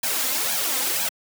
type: noise with flanger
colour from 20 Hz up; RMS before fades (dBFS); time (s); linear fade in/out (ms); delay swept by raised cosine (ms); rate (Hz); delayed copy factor
white; -24; 0.03-1.09; 5; 1.2 to 3.9; 2; +1
effects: high-pass 200 Hz 12 dB/octave